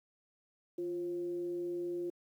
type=tone with frequency modulation; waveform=sine; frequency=349.2 Hz; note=F4; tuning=in tune; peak=-34 dBFS; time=0.78-2.1 s; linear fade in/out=5 ms; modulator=187 Hz; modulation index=0.29; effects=high-pass 200 Hz 12 dB/octave + 11-bit